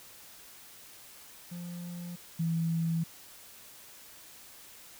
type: tone pair in turn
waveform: triangle / sine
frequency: 174.5 / 165.01 Hz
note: F3 / E3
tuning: -1 / +2 cents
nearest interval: minor second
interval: 97 cents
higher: first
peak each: -36 / -27 dBFS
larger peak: second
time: 1.51-2.16 / 2.39-3.04 s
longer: neither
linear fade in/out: 10 ms
effects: white hiss -52 dBFS RMS until 4.99 s